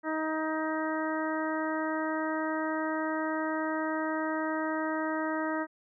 harmonic tone, 314.5 Hz, D#4, 19 cents sharp, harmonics 1 / 2 / 3 / 4 / 5 / 6, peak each -32 / -35 / -37 / -38 / -39 / -40 dBFS, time 0.03-5.67 s, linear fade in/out 50 ms, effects none

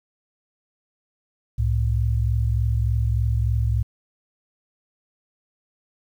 sine tone pair together, 66.7 / 110.07 Hz, C2 / A2, +34 / +1 cents, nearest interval major sixth, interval 867 cents, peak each -21 dBFS, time 1.58-3.83 s, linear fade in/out 10 ms, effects 9-bit

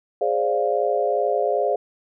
sine chord, D half-diminished seventh, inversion second, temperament equal with one note detuned, 415.3 / 524.8 / 587.3 / 698.5 Hz, Ab4 / C5 / D5 / F5, 0 / +5 / 0 / 0 cents, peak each -24 dBFS, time 0.21-1.76 s, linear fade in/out 5 ms, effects none

